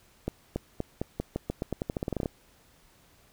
accelerating click train, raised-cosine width 2 ms, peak -16 dBFS, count 19, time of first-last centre 0.28-2.258 s, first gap 280 ms, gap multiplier 0.87, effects pink hiss -61 dBFS RMS until 3.32 s

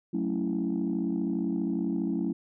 sine chord, F# minor seventh, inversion none, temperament equal, 185 / 220 / 277.2 / 329.6 Hz, F#3 / A3 / C#4 / E4, 0 / 0 / 0 / 0 cents, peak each -31 dBFS, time 0.13-2.33 s, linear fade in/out 10 ms, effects tanh soft clip ceiling -20 dBFS

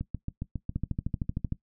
two click trains, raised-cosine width 5 ms, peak -17 / -20 dBFS, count 11 / 6, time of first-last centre 0.76-1.523 / 0.01-0.694 s, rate 13.1 / 7.31 Hz, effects noise-tail reverb RT60 0.1 s tail -17 dB re dry

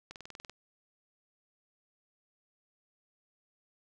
click train, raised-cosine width 0.2 ms, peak -28 dBFS, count 9, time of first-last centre 0.11-0.496 s, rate 20.7 Hz, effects none

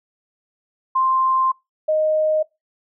sine tone pair in turn, 1048 / 620.8 Hz, C6 / D#5, +2 / -4 cents, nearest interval major sixth, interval 906 cents, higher first, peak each -15 dBFS, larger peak neither, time 0.95-1.52 / 1.88-2.43 s, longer first, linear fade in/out 10 ms, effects noise-tail reverb RT60 0.2 s tail -22 dB re dry

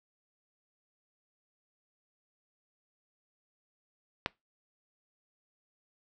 click, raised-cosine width 0.3 ms, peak -12 dBFS, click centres 4.261 s, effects noise-tail reverb RT60 0.2 s tail -23 dB re dry

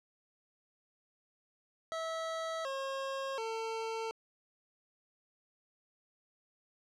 25% pulse tone with pitch steps, 650 / 540.3 / 449.1 Hz, E5 / C#5 / A4, -24 / -44 / +35 cents, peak -32 dBFS, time 1.92-4.11 s, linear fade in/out 0 ms, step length 730 ms, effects low-pass 6000 Hz 12 dB/octave

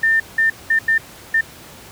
sine tone bursts at uneven times, 1800 Hz, A6, 39 cents sharp, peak -12 dBFS, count 5, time 0.03-0.2 / 0.38-0.5 / 0.7-0.79 / 0.88-0.98 / 1.34-1.41 s, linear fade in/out 5 ms, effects pink hiss -40 dBFS RMS until 1.91 s + high-pass 60 Hz 12 dB/octave

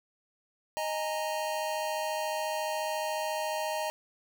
square chord, D# suspended fourth, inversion none, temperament equal with one note detuned, 622.3 / 830.6 / 924.8 Hz, D#5 / G#5 / A#5, 0 / 0 / -14 cents, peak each -34 / -38 / -36 dBFS, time 0.77-3.9 s, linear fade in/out 0 ms, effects none

